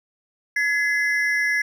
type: ring-modulated tone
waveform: triangle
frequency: 1866 Hz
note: A#6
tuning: 1 cent sharp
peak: -14 dBFS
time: 0.56-1.62 s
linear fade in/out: 5 ms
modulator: 176 Hz
effects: none